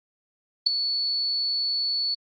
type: tone with ADSR envelope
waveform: sine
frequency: 4435 Hz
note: C#8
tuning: in tune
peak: -12 dBFS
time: 0.66-2.15 s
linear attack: 10 ms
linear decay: 5 ms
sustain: -11 dB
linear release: 13 ms
effects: Opus 24 kbps